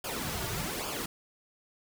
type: noise with flanger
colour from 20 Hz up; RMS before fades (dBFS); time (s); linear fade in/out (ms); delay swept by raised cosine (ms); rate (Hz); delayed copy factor
pink; -35; 0.04-1.06; 5; 0.5 to 3.9; 1.2; -0.7
effects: none